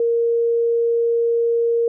sine tone, 466.2 Hz, A#4, in tune, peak -15 dBFS, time 0-1.88 s, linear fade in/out 2 ms, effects none

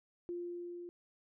sine tone with level ramp, 349.2 Hz, F4, in tune, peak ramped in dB -37 to -44 dBFS, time 0.29-0.89 s, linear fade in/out 0 ms, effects none

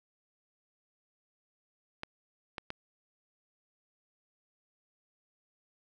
clicks, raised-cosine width 0.3 ms, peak -21 dBFS, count 3, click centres 2.034 / 2.582 / 2.704 s, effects none

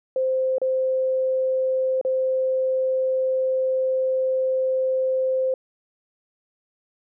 sine tone with dropouts, 521 Hz, C5, 7 cents flat, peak -19 dBFS, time 0.16-5.54 s, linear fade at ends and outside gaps 2 ms, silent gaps 0.583-0.616 / 2.013-2.049 s, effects none

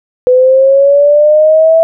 sine linear sweep, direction up, 498.6 to 659.3 Hz, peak -3 dBFS, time 0.27-1.83 s, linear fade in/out 0 ms, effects none

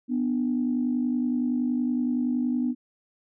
sine tone pair together, 246.9 / 297.6 Hz, B3 / D4, 0 / +23 cents, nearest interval minor third, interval 323 cents, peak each -23 / -29 dBFS, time 0.08-2.75 s, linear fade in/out 50 ms, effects tanh soft clip ceiling -15 dBFS

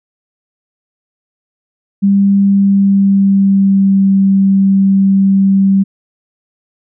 sine tone with pitch glide, 198.3 to 194.67 Hz, G3 to G3, +20 to -12 cents, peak -6 dBFS, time 2.02-5.84 s, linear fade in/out 20 ms, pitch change -32 cents, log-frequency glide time 2.37-4.07 s, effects none

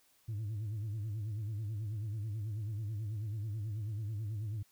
sine tone with vibrato, 106.5 Hz, G#2, 44 cents sharp, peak -33 dBFS, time 0.28-4.63 s, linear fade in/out 10 ms, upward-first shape sine, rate 9.2 Hz, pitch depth 110 cents each way, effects tanh soft clip ceiling -34 dBFS + white hiss -69 dBFS RMS until 4.71 s

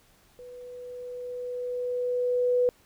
sine tone with level ramp, 493.9 Hz, B4, in tune, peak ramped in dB -42 to -19 dBFS, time 0.39-2.69 s, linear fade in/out 0 ms, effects pink hiss -61 dBFS RMS until 2.85 s

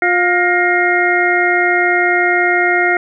harmonic tone with a mistuned harmonic, 354.2 Hz, F4, 24 cents sharp, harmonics 1 / 2 / 4 / 5 / 6, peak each -17 / -17 / -17 / -17 / -17 dBFS, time 0.02-2.97 s, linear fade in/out 2 ms, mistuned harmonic 5, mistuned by +94 cents, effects none

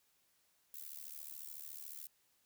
violet noise with amplitude modulation, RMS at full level -45 dBFS, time 0.74-2.07 s, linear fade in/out 2 ms, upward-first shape sine, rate 73.9 Hz, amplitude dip 95%, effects white hiss -75 dBFS RMS until 2.45 s

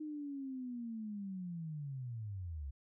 sine linear sweep, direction down, 309.9 to 65.41 Hz, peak -40 dBFS, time 0-2.71 s, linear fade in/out 10 ms, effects none

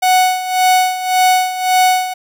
45% pulse tone with tremolo, 740 Hz, F#5, in tune, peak -8 dBFS, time 0.02-2.14 s, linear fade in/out 10 ms, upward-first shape sine, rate 1.8 Hz, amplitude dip 75%, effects none

